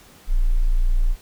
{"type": "tone", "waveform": "sine", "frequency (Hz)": 29.14, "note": "A#0", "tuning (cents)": 0, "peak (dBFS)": -14, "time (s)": [0.27, 1.16], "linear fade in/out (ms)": 50, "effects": ["pink hiss -49 dBFS RMS until 1.21 s"]}